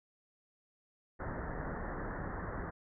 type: low-pass noise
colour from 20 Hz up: pink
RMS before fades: -40 dBFS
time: 1.19-2.71 s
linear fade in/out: 20 ms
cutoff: 1900 Hz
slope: 96 dB/octave
effects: none